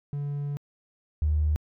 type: tone pair in turn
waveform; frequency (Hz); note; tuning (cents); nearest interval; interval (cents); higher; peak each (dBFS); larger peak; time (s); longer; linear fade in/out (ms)
triangle; 143.6 / 76.07; D3 / D#2; -39 / -39; major seventh; 1100; first; -26 / -17; second; 0.13-0.57 / 1.22-1.56; first; 0
effects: tanh soft clip ceiling -19 dBFS